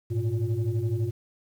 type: tone cluster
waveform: sine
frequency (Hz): 103.8 / 115.7 / 352.2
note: G#2 / A#2 / F4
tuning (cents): 0 / -13 / +15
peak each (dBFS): -26 / -26 / -31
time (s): 0.1-1.11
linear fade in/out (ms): 20
effects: tanh soft clip ceiling -19 dBFS + 9-bit